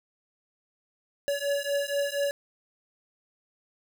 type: beating tone pair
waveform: square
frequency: 565 / 569.2 Hz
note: C#5 / C#5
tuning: +33 / +46 cents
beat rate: 4.2 Hz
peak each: -30 dBFS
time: 1.28-2.31 s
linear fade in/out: 0 ms
effects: none